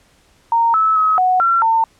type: tone with pitch steps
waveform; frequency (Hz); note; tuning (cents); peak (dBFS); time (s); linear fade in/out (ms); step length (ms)
sine; 925 / 1303 / 1277 / 738 / 1361 / 903; A#5 / E6 / D#6 / F#5 / F6 / A5; -14 / -20 / +45 / -5 / -45 / +45; -11; 0.52-1.84; 2; 220
effects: pink hiss -54 dBFS RMS until 1.99 s + low-pass 10000 Hz 12 dB/octave